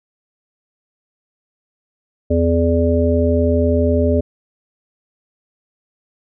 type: harmonic tone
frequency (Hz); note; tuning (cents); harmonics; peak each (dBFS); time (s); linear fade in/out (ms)
84; E2; +33; 1 / 3 / 5 / 7; -16 / -18 / -19 / -19; 2.3-4.21; 10
effects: none